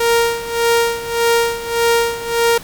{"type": "tone with tremolo", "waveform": "sawtooth", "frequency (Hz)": 466.2, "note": "A#4", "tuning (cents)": 0, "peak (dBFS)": -7, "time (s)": [0, 2.58], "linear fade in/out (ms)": 5, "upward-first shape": "sine", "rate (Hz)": 1.7, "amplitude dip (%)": 80, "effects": ["pink hiss -35 dBFS RMS until 2.63 s"]}